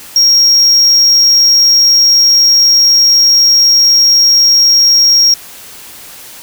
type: tone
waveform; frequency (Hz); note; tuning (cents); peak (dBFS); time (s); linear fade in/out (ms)
triangle; 5588; F8; 0; -3; 0.16-5.34; 2
effects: white hiss -32 dBFS RMS until 6.42 s

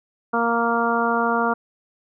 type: harmonic tone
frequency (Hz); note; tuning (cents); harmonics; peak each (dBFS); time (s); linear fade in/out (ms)
233.1; A#3; 0; 1 / 2 / 3 / 4 / 5 / 6; -25 / -25 / -25 / -25 / -25 / -25; 0.33-1.54; 10
effects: none

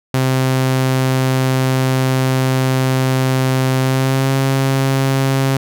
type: tone with pitch glide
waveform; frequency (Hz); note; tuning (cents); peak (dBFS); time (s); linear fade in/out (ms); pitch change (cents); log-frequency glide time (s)
sawtooth; 130.81 to 134.64; C3 to C3; 0 to +50; -9; 0.14-5.57; 2; +50; 3.81-4.31
effects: none

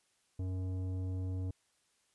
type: tone with tanh clipping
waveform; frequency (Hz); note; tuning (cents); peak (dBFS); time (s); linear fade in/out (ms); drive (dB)
triangle; 92.9; F#2; +7; -36; 0.39-1.51; 5; 16
effects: white hiss -74 dBFS RMS until 2.14 s + resampled to 24000 Hz

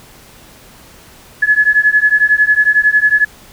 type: beating tone pair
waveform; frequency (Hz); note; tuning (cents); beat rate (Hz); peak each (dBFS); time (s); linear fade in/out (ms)
sine; 1700 / 1711; G#6 / A6; +40 / -49; 11; -11; 1.42-3.25; 10
effects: pink hiss -41 dBFS RMS until 3.52 s

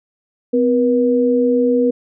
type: tone pair together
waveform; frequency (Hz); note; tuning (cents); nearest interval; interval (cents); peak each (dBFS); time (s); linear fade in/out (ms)
sine; 254.6 / 481.5; C4 / B4; -47 / -44; major seventh; 1103; -15 / -14; 0.53-1.91; 10
effects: none

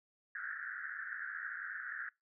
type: band-pass noise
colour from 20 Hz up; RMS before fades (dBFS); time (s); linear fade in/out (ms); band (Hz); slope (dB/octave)
white; -43; 0.35-2.09; 2; 1400 to 1800; 96
effects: noise-tail reverb RT60 0.2 s tail -23 dB re dry

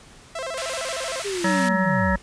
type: tone with vibrato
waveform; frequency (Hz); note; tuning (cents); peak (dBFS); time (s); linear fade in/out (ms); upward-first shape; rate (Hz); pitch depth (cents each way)
sawtooth; 591; D5; +11; -24; 0.35-1.22; 5; square; 13; 200
type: high-pass noise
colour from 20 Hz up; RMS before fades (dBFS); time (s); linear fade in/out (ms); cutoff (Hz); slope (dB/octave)
pink; -32; 0.57-1.69; 5; 1600; 12
type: linear sweep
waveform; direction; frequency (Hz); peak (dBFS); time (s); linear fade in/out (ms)
sine; down; 415.3 to 43.59; -25; 1.24-2.18; 20
type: harmonic tone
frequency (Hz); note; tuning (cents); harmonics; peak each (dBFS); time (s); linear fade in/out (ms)
188.3; F#3; +31; 1 / 3 / 5 / 7 / 9 / 10; -22 / -26 / -26 / -30 / -27 / -29; 1.44-2.16; 5
effects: pink hiss -48 dBFS RMS until 2.22 s + resampled to 22050 Hz

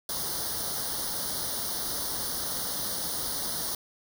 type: noise with comb filter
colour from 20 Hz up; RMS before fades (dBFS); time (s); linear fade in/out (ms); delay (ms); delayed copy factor
white; -32; 0.09-3.75; 2; 0.2; +1
effects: none

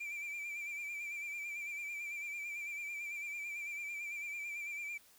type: tone with vibrato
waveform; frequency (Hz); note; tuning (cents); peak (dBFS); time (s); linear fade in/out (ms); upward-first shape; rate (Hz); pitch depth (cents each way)
triangle; 2349; D7; 0; -38; 0-4.98; 10; sine; 9; 45
effects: white hiss -64 dBFS RMS until 5.18 s

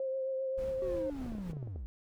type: tone with vibrato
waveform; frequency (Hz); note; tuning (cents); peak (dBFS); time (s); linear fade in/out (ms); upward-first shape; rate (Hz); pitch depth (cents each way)
sine; 529; C5; +19; -32; 0-1.1; 2; triangle; 7.6; 23
type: noise with tremolo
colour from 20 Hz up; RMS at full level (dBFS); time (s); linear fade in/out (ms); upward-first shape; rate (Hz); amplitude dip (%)
brown; -43; 0.57-1.53; 20; sine; 3.4; 50
type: linear sweep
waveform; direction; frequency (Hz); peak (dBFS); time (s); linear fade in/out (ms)
triangle; down; 385.2 to 50.8; -36; 0.82-1.86; 0
type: clicks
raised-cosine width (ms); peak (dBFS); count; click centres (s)
2; -33; 11; 1.215 / 1.262 / 1.321 / 1.351 / 1.384 / 1.498 / 1.533 / 1.569 / 1.628 / 1.674 / 1.76
effects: none

